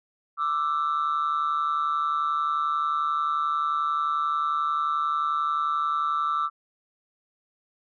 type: tone pair together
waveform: sine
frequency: 1174.7 / 1326 Hz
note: D6 / E6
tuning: 0 / +10 cents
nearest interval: major second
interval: 210 cents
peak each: -24 dBFS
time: 0.37-6.5 s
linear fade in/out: 50 ms
effects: tanh soft clip ceiling -19 dBFS